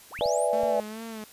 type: linear sweep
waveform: sine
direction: up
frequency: 80 to 11000 Hz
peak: -35 dBFS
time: 0.1-0.49 s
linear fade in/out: 50 ms
type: clicks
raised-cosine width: 5 ms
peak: -31 dBFS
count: 3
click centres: 0.191 / 0.259 / 0.635 s
type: chord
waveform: sine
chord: E dominant seventh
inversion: second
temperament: equal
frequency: 493.9 / 587.3 / 659.3 / 830.6 Hz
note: B4 / D5 / E5 / G#5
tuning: 0 / 0 / 0 / 0 cents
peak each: -28 / -26 / -28 / -30 dBFS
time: 0.21-0.8 s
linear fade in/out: 0 ms
type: tone with vibrato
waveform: sawtooth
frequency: 220 Hz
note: A3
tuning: in tune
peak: -32 dBFS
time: 0.53-1.24 s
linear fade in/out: 2 ms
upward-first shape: sine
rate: 2.4 Hz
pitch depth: 62 cents each way
effects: white hiss -51 dBFS RMS until 1.32 s + resampled to 32000 Hz